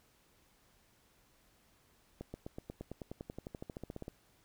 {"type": "accelerating click train", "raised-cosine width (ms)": 2, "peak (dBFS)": -29, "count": 22, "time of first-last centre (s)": [2.21, 4.081], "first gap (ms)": 130, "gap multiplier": 0.96, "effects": ["pink hiss -69 dBFS RMS until 4.44 s"]}